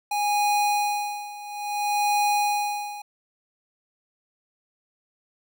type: tone with tremolo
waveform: square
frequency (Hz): 825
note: G#5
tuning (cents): -12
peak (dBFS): -20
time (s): 0.11-3.02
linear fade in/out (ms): 5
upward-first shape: sine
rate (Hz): 0.59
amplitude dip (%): 85
effects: none